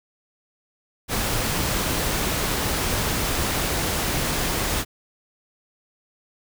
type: noise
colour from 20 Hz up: pink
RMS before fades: -24 dBFS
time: 1.08-4.85 s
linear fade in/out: 50 ms
effects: none